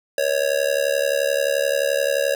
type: tone with amplitude modulation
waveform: square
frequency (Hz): 554.4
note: C#5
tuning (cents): 0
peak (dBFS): -15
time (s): 0.18-2.35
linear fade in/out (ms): 2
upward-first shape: sine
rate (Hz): 71.5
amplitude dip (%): 90
effects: none